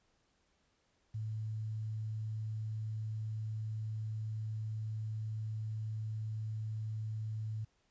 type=tone with quantisation; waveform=sine; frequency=109 Hz; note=A2; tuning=16 cents flat; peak=-36 dBFS; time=1.14-7.65 s; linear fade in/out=10 ms; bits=11; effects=pink hiss -75 dBFS RMS until 7.9 s + resampled to 16000 Hz